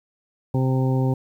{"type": "harmonic tone", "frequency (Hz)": 130.7, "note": "C3", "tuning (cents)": -1, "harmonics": [1, 2, 3, 4, 6, 7], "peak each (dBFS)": [-19, -25, -29, -31, -35, -36], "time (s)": [0.54, 1.14], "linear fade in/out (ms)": 5, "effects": ["9-bit"]}